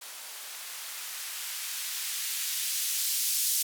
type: noise with band-pass filter sweep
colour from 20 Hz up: violet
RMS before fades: -33 dBFS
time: 0.01-3.63 s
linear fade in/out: 10 ms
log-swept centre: 580 to 4900 Hz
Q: 0.7
effects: none